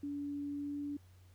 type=tone with pitch glide; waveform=sine; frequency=286.6 to 288.3 Hz; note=D4 to D4; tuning=-42 to -32 cents; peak=-37 dBFS; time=0.03-0.97 s; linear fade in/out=5 ms; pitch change=+10 cents; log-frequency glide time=0.53-0.78 s; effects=added 91 Hz sine -58 dBFS peak until 1.34 s + pink hiss -70 dBFS RMS until 1.34 s